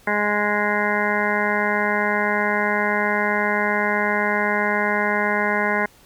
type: harmonic tone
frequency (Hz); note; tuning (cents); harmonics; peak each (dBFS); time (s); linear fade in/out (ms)
207.7; G#3; 0; 1 / 2 / 3 / 4 / 5 / 7 / 8 / 9 / 10; -27 / -27 / -27 / -27 / -27 / -27 / -27 / -27 / -27; 0.07-5.86; 5
effects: pink hiss -52 dBFS RMS until 6.05 s